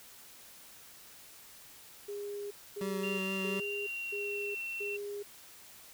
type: tone bursts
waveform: sine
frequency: 408 Hz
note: G#4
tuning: 31 cents flat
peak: -37 dBFS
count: 5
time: 2.08-5.23 s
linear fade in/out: 10 ms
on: 430 ms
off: 250 ms
type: tone with vibrato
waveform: 25% pulse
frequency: 191.4 Hz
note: G3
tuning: 41 cents flat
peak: -31 dBFS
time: 2.81-3.6 s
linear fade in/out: 2 ms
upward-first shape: sine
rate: 4.3 Hz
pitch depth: 13 cents each way
type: tone with pitch glide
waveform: sine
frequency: 2769 to 2709 Hz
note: F7 to E7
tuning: -15 to +47 cents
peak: -36 dBFS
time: 3.03-4.97 s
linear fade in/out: 10 ms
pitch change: -38 cents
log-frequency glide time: 3.77-4.5 s
effects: white hiss -54 dBFS RMS until 5.93 s